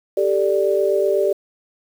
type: chord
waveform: sine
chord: G suspended second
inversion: none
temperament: equal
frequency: 392 / 440 / 587.3 Hz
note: G4 / A4 / D5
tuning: 0 / 0 / 0 cents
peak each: -18 / -22 / -19 dBFS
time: 0.17-1.33 s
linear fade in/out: 5 ms
effects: 7-bit